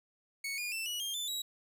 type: tone with pitch steps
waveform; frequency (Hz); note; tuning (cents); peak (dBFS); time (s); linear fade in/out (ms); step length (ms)
sawtooth; 2217 / 2432 / 2667 / 2925 / 3209 / 3519 / 3860; C#7 / D#7 / E7 / F#7 / G7 / A7 / B7; 0 / -40 / +20 / -21 / +40 / 0 / -40; -32; 0.44-1.42; 5; 140
effects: none